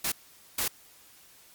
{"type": "noise bursts at uneven times", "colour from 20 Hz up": "white", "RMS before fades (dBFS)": -29, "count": 2, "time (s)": [[0.04, 0.12], [0.58, 0.68]], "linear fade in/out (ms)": 5, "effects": ["white hiss -56 dBFS RMS until 1.54 s", "Opus 48 kbps"]}